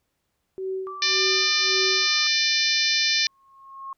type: tone with tremolo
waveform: sine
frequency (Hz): 379.5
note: F#4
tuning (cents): +44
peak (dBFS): -25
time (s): 0.58-2.07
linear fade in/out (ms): 0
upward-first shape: sine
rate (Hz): 1.8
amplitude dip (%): 95
type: tone with pitch glide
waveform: sine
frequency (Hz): 1165 to 1225.7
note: D6 to D#6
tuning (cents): -14 to -26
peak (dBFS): -33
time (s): 0.87-2.27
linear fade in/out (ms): 0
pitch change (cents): +88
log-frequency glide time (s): 1.04-1.36
type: harmonic tone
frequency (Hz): 596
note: D5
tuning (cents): +25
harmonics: 3 / 4 / 5 / 6 / 7 / 8 / 9 / 10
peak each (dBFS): -29 / -26 / -32 / -27 / -26 / -27 / -27 / -31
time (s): 1.02-3.27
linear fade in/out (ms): 2
type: tone with exponential growth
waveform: sine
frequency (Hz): 1083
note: C#6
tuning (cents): -41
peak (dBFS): -30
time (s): 3.14-3.93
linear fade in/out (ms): 2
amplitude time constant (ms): 170
effects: pink hiss -75 dBFS RMS until 3.97 s